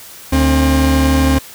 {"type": "tone pair together", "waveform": "40% pulse", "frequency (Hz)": [74.7, 266.2], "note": ["D2", "C4"], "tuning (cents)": [30, 30], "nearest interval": "octave + minor seventh", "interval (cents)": 2200, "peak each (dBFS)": -12, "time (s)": [0.32, 1.39], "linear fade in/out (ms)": 10, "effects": ["white hiss -36 dBFS RMS until 1.54 s"]}